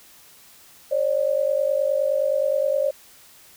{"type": "tone pair together", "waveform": "sine", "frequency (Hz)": [545, 594.6], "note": ["C#5", "D5"], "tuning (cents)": [-29, 21], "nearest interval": "major second", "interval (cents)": 150, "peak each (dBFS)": [-21, -22], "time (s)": [0.91, 2.91], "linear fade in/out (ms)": 10, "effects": ["white hiss -50 dBFS RMS until 3.56 s"]}